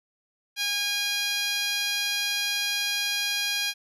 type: tone with high-pass filter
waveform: 10% pulse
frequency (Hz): 816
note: G#5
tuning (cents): -31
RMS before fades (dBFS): -27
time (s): 0.56-3.74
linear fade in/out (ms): 50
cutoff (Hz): 2100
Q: 0.69
effects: low-pass 11000 Hz 12 dB/octave